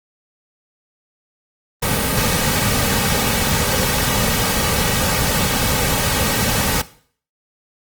pink noise with comb filter, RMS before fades -18 dBFS, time 1.82-6.82 s, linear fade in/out 10 ms, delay 2.9 ms, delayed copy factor -0.55, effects noise-tail reverb RT60 0.5 s tail -17 dB re dry + Opus 32 kbps

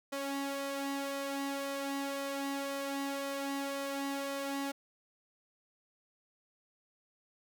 sawtooth tone with flanger, 277.2 Hz, C#4, in tune, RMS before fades -37 dBFS, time 0.12-4.72 s, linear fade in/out 10 ms, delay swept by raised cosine 1.6 to 2.6 ms, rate 1.9 Hz, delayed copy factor +0.55, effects none

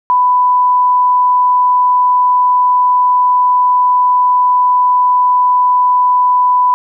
sine tone, 995 Hz, B5, 13 cents sharp, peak -7 dBFS, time 0.1-6.74 s, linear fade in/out 0 ms, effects none

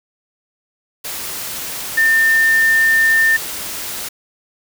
sine tone in noise, 1800 Hz, A6, 39 cents sharp, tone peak -10 dBFS, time 1.97-3.37 s, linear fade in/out 10 ms, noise white, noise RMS -26 dBFS, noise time 1.04-4.09 s, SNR +13 dB, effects none

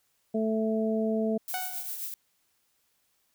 harmonic tone, 220 Hz, A3, in tune, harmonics 1 / 2 / 3, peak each -27 / -30 / -32 dBFS, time 0.34-1.38 s, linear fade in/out 10 ms
violet noise with tremolo, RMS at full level -34 dBFS, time 1.48-2.14 s, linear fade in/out 2 ms, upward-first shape triangle, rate 7.6 Hz, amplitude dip 50%
sawtooth tone with exponential decay, 741 Hz, F#5, 2 cents sharp, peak -25 dBFS, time 1.54-2 s, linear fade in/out 1 ms, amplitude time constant 100 ms
effects white hiss -72 dBFS RMS until 3.34 s

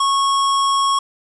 square tone, 1100 Hz, C#6, 14 cents flat, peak -15 dBFS, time 0-0.99 s, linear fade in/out 5 ms, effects resampled to 24000 Hz + 7-bit

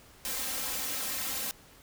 white noise with comb filter, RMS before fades -34 dBFS, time 0.25-1.51 s, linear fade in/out 0 ms, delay 3.8 ms, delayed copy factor +0.95, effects pink hiss -56 dBFS RMS until 1.82 s

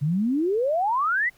sine exponential sweep, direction up, 137.3 to 2068 Hz, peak -20 dBFS, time 0.01-1.3 s, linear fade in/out 20 ms, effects pink hiss -59 dBFS RMS until 1.37 s

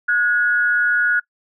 sine tone pair together, 1451 / 1668.5 Hz, F#6 / G#6, -34 / +8 cents, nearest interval major second, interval 242 cents, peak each -15 / -21 dBFS, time 0.08-1.2 s, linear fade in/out 10 ms, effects noise-tail reverb RT60 0.1 s tail -23 dB re dry

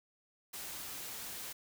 white noise, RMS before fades -44 dBFS, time 0.53-1.53 s, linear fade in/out 10 ms, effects none

